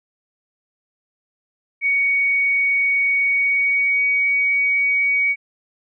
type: tone with pitch glide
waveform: sine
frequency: 2238 to 2252 Hz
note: C#7 to C#7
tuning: +16 to +27 cents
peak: -15 dBFS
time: 1.81-5.36 s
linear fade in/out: 50 ms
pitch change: +11 cents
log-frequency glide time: 3.21-4.21 s
effects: none